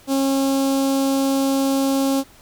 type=tone with notch filter; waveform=sawtooth; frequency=271.7 Hz; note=C#4; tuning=35 cents flat; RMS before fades=-19 dBFS; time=0.07-2.24 s; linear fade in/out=50 ms; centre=1900 Hz; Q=0.63; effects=pink hiss -49 dBFS RMS until 2.41 s